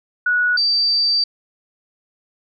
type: tone pair in turn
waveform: sine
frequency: 1465 / 4651 Hz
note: F#6 / D8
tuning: -18 / -18 cents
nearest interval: octave + minor sixth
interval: 2000 cents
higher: second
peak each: -14 dBFS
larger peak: neither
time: 0.26-0.57 / 0.57-1.24 s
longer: second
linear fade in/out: 5 ms
effects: none